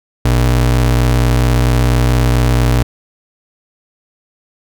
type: ring-modulated tone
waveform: square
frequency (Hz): 88.1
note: F2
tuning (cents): +16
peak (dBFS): -7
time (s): 0.25-2.83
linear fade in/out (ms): 5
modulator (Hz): 32.2
effects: none